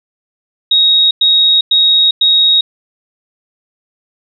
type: tone bursts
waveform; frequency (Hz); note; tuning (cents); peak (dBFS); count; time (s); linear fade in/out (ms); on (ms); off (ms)
sine; 3772; A#7; +20; -6; 4; 0.71-2.61; 5; 400; 100
effects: none